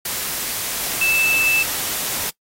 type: tone in noise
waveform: sine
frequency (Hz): 2637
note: E7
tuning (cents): 0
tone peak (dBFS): -15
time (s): 1.01-1.63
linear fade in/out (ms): 5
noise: white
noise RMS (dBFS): -24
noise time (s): 0.05-2.3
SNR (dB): +6
effects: noise-tail reverb RT60 0.1 s tail -22 dB re dry + AAC 48 kbps